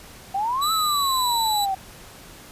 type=exponential two-way sweep; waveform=sine; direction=up then down; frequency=757 to 1318.5 to 757 Hz; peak=-21 dBFS; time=0.34-1.75 s; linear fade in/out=10 ms; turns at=0.72 s
type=tone; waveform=sawtooth; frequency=3951 Hz; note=B7; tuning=in tune; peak=-20 dBFS; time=0.61-1.66 s; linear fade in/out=20 ms
effects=pink hiss -44 dBFS RMS until 2.51 s + resampled to 32000 Hz